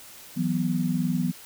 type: chord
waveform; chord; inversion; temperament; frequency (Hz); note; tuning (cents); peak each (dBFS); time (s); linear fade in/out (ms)
sine; E suspended second; none; equal; 164.81 / 185 / 246.9; E3 / F#3 / B3; 0 / 0 / 0; -27; 0.36-1.32; 20
effects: white hiss -46 dBFS RMS until 1.45 s